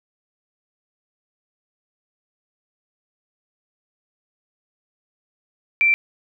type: tone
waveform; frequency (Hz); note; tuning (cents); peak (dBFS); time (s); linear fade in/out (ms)
sine; 2347; D7; -2; -13; 5.81-5.94; 0
effects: none